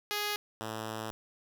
5% pulse tone pair in turn, 415.3 / 110 Hz, G#4 / A2, 0 / 0 cents, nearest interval octave + major seventh, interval 2300 cents, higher first, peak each -20 / -25 dBFS, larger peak first, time 0.11-0.36 / 0.61-1.11 s, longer second, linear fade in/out 0 ms, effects none

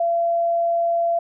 sine tone, 680 Hz, F5, 46 cents flat, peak -17 dBFS, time 0-1.19 s, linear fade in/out 5 ms, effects none

